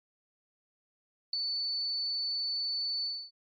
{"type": "tone with ADSR envelope", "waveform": "sine", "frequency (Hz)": 4488, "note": "C#8", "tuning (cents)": 21, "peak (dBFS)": -24, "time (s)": [1.33, 3.31], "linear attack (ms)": 4, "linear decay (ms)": 4, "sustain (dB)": -6, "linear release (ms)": 270, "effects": ["MP3 32 kbps"]}